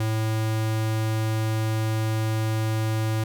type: tone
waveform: square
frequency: 110 Hz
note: A2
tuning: in tune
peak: -23 dBFS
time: 0-3.24 s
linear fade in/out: 5 ms
effects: none